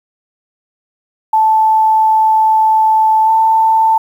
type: tone with pitch glide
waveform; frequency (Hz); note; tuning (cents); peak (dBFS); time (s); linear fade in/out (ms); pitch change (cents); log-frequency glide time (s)
sine; 876 to 888.2; A5 to A5; -8 to +16; -7; 1.33-3.98; 5; +24; 3.25-3.3
effects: 7-bit